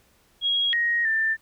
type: tone with pitch steps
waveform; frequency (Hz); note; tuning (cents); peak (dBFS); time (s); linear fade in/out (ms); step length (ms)
sine; 3296 / 1879 / 1782; G#7 / A#6 / A6; -14 / +13 / +22; -20; 0.41-1.37; 50; 320
effects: pink hiss -61 dBFS RMS until 1.41 s